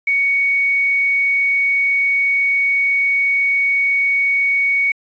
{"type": "tone with quantisation", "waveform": "sine", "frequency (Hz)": 2233, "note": "C#7", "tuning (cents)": 12, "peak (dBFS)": -13, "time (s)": [0.07, 4.92], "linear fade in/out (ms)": 5, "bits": 7, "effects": ["resampled to 16000 Hz"]}